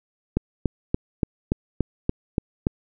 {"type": "click train", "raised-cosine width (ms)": 3, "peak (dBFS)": -7, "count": 9, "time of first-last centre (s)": [0.37, 2.669], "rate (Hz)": 3.48, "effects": []}